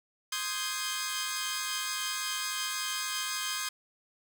10% pulse chord, Ab major seventh, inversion first, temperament equal, 1046.5 / 1244.5 / 1568 / 1661.2 Hz, C6 / Eb6 / G6 / Ab6, 0 / 0 / 0 / 0 cents, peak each -29 dBFS, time 0.32-3.69 s, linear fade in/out 5 ms, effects none

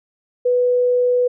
sine tone, 493.9 Hz, B4, in tune, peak -13 dBFS, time 0.45-1.28 s, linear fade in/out 10 ms, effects none

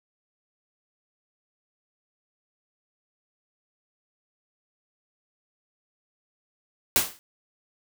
white noise with exponential decay, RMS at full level -17 dBFS, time 6.96-7.19 s, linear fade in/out 0 ms, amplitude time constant 48 ms, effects none

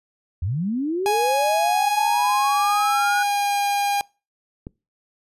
sine linear sweep, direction up, 76.1 to 1481 Hz, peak -21 dBFS, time 0.42-3.23 s, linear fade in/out 5 ms
45% pulse tone with pitch glide, 830.6 to 809.3 Hz, G#5 to G#5, 0 to -45 cents, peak -19 dBFS, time 1.06-4.01 s, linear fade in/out 0 ms, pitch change -45 cents, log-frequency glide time 2-3.6 s
click, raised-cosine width 3 ms, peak -20 dBFS, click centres 4.669 s
effects noise-tail reverb RT60 0.3 s tail -25 dB re dry + resampled to 32000 Hz

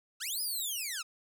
10% pulse linear two-way sweep, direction up then down, 1222 to 5100 to 1222 Hz, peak -26 dBFS, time 0.2-1.03 s, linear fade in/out 20 ms, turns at 0.41 s, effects none

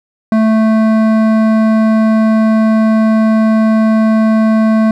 sine tone with hard clipping, 220 Hz, A3, in tune, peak -9 dBFS, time 0.32-4.91 s, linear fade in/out 2 ms, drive 13 dB, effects none

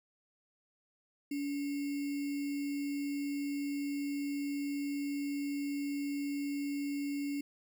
sine tone with sample-and-hold, 284.7 Hz, C#4, 46 cents sharp, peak -33 dBFS, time 1.31-7.41 s, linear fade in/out 5 ms, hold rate 2450 Hz, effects none

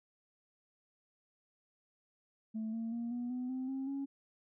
sine tone with pitch steps, 220 / 227.2 / 234.7 / 242.4 / 250.4 / 258.6 / 267.1 / 275.9 Hz, A3 / A#3 / A#3 / B3 / B3 / C4 / C4 / C#4, 0 / -44 / +12 / -32 / +24 / -20 / +36 / -8 cents, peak -34 dBFS, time 2.54-4.06 s, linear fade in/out 20 ms, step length 190 ms, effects tanh soft clip ceiling -33 dBFS

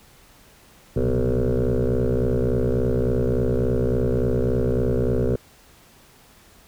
sine tone with frequency modulation, 185.8 Hz, F#3, 7 cents sharp, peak -16 dBFS, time 0.96-5.36 s, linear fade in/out 5 ms, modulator 63.5 Hz, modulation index 5.1, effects tanh soft clip ceiling -16 dBFS + pink hiss -52 dBFS RMS until 6.67 s

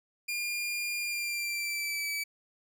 sawtooth tone with pitch glide, 2410 to 2300 Hz, D7 to D7, +44 to -37 cents, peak -28 dBFS, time 0.28-2.24 s, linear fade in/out 10 ms, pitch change -81 cents, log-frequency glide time 1-2.09 s, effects none

